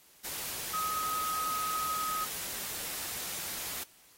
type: tone in noise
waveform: sine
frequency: 1264 Hz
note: D#6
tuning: 27 cents sharp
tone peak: -31 dBFS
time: 0.73-2.25 s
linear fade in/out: 10 ms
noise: white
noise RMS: -38 dBFS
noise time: 0.24-3.84 s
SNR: +4 dB
effects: white hiss -60 dBFS RMS until 4.17 s + AAC 48 kbps